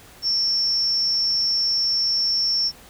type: tone with amplitude modulation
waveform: sine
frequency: 5430 Hz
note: F8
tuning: 50 cents flat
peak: -16 dBFS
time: 0.22-2.72 s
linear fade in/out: 50 ms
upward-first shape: sine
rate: 261 Hz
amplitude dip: 50%
effects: pink hiss -47 dBFS RMS until 2.89 s